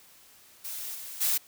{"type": "noise with level steps", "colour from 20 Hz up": "blue", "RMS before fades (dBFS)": [-37, -41, -26], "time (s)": [0.64, 1.38], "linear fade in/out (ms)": 10, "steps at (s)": [0.94, 1.2], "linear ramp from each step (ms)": 20, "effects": ["white hiss -56 dBFS RMS until 1.47 s"]}